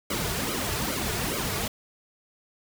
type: noise with flanger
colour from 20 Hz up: pink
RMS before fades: -29 dBFS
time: 0.1-1.68 s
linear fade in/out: 5 ms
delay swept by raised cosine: 1.1 to 3.9 ms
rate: 2.4 Hz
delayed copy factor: -0.85
effects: none